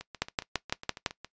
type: two click trains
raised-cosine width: 0.2 ms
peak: -9 / -23 dBFS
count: 6 / 10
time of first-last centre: 0.22-1.062 / 0.01-1.246 s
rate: 5.94 / 7.28 Hz
effects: noise-tail reverb RT60 0.1 s tail -19 dB re dry + resampled to 16000 Hz